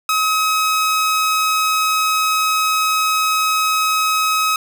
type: tone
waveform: sawtooth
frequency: 1274 Hz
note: D#6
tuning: 41 cents sharp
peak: -11 dBFS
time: 0.09-4.56 s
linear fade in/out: 2 ms
effects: none